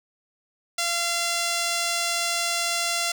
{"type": "tone", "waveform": "5% pulse", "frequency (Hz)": 686, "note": "F5", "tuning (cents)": -31, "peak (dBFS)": -12, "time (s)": [0.78, 3.12], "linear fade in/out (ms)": 5, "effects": []}